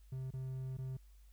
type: tone with dropouts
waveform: triangle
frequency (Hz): 130.81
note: C3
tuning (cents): 0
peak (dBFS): -37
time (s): 0.12-0.97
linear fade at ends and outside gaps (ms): 5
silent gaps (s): 0.307-0.336 / 0.771-0.785
effects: added 50 Hz sine -57 dBFS peak until 1.32 s + white hiss -74 dBFS RMS until 1.32 s